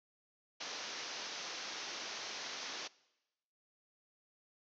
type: low-pass noise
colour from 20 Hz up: white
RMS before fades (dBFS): -44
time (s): 0.6-2.88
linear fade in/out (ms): 10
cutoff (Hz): 6300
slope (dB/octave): 96
effects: noise-tail reverb RT60 1.0 s tail -22 dB re dry + high-pass 300 Hz 12 dB/octave